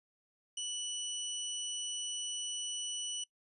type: tone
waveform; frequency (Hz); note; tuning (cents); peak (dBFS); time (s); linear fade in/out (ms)
20% pulse; 2960; F#7; 0; -31; 0.57-3.24; 5
effects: noise-tail reverb RT60 0.1 s tail -22 dB re dry + resampled to 24000 Hz